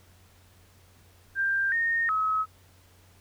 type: tone with pitch steps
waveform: sine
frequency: 1586 / 1842 / 1282 Hz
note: G6 / A#6 / E6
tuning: +20 / -21 / -49 cents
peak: -23 dBFS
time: 1.35-2.46 s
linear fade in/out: 50 ms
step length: 370 ms
effects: added 90 Hz sine -57 dBFS peak until 3.2 s + pink hiss -60 dBFS RMS until 3.2 s